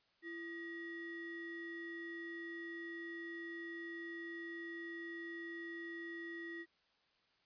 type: ring-modulated tone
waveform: triangle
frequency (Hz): 784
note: G5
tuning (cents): 0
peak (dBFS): -39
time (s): 0.22-6.66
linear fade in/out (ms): 50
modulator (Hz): 1120
effects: white hiss -75 dBFS RMS until 7.45 s + resampled to 11025 Hz